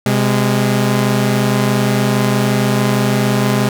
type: tone pair together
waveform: sawtooth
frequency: 128.3 / 205.6 Hz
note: C3 / G#3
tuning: -34 / -17 cents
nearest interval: minor sixth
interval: 817 cents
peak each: -11 dBFS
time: 0.06-3.69 s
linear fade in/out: 2 ms
effects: none